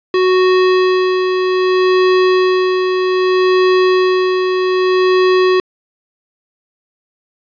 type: tone with tremolo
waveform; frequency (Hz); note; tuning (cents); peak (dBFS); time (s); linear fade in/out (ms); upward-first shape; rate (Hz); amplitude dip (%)
square; 370; F#4; 0; -9; 0.14-5.6; 2; sine; 0.63; 40
effects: resampled to 11025 Hz + 7-bit